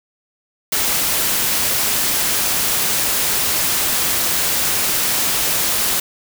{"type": "noise", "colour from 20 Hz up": "white", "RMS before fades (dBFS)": -18, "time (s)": [0.72, 6], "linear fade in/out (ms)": 5, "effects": []}